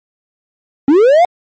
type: linear sweep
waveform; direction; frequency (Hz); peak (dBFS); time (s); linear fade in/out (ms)
triangle; up; 261.6 to 734; -3; 0.88-1.25; 2
effects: MP3 32 kbps